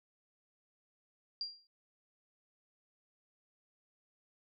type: tone with exponential decay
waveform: sine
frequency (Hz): 4766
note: D8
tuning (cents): +25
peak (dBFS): -33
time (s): 1.41-1.67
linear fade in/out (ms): 1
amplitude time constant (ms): 56
effects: none